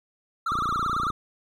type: tone with vibrato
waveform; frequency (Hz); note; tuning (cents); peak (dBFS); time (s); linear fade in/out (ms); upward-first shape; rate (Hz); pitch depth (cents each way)
triangle; 1261; D#6; +23; -22; 0.46-1.11; 5; triangle; 18; 190
type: click train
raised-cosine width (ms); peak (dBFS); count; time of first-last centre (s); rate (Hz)
3; -22; 18; 0.52-1.102; 29.2
effects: none